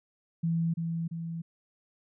sine tone with echo, 166 Hz, E3, 12 cents sharp, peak -25 dBFS, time 0.43-0.74 s, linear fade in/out 10 ms, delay 340 ms, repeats 2, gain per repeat -4 dB, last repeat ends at 1.42 s, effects none

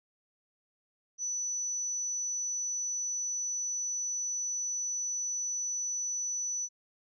sine tone, 5960 Hz, F#8, 12 cents sharp, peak -31 dBFS, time 1.18-6.69 s, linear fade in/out 50 ms, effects none

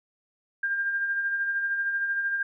sine tone with tremolo, 1600 Hz, G6, 35 cents sharp, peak -23 dBFS, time 0.63-2.43 s, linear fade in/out 5 ms, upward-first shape sine, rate 13 Hz, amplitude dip 40%, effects none

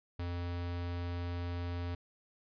square tone, 87.31 Hz, F2, in tune, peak -36 dBFS, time 0.19-1.95 s, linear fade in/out 5 ms, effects resampled to 11025 Hz

